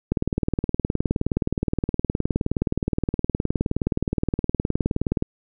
click train, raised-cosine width 3 ms, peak -8 dBFS, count 99, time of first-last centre 0.12-5.224 s, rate 19.2 Hz, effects none

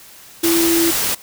sine tone in noise, 334.2 Hz, E4, 24 cents sharp, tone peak -14 dBFS, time 0.43-0.91 s, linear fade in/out 10 ms, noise white, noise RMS -19 dBFS, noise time 0.43-1.15 s, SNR +2 dB, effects white hiss -42 dBFS RMS until 1.22 s

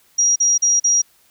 sine tone bursts, 5720 Hz, F8, 41 cents sharp, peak -12 dBFS, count 4, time 0.18-1.02 s, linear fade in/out 10 ms, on 180 ms, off 40 ms, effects white hiss -56 dBFS RMS until 1.3 s

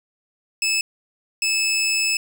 20% pulse tone pair in turn, 2610 / 2610 Hz, E7 / E7, -18 / -18 cents, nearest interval unison, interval 0 cents, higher neither, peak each -14 dBFS, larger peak neither, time 0.62-0.81 / 1.42-2.17 s, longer second, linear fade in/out 2 ms, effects none

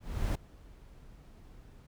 brown noise with ADSR envelope, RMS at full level -29 dBFS, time 0-1.87 s, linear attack 350 ms, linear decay 6 ms, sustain -24 dB, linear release 12 ms, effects none

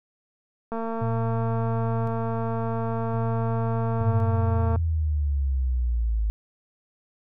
click train, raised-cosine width 1 ms, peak -18 dBFS, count 918, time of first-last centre 0.72-4.76 s, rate 227 Hz
sine tone with tremolo, 115.4 Hz, A#2, 17 cents flat, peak -24 dBFS, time 1.01-4.8 s, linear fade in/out 10 ms, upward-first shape square, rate 0.47 Hz, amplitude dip 35%
sine exponential sweep, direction down, 106.4 to 52.5 Hz, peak -21 dBFS, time 4.01-6.3 s, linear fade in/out 0 ms
effects none

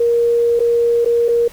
sine tone with dropouts, 470.7 Hz, A#4, 17 cents sharp, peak -11 dBFS, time 0-1.48 s, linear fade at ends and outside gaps 5 ms, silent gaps 0.594-0.602 / 1.048-1.058 / 1.283-1.287 s, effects pink hiss -41 dBFS RMS until 1.52 s

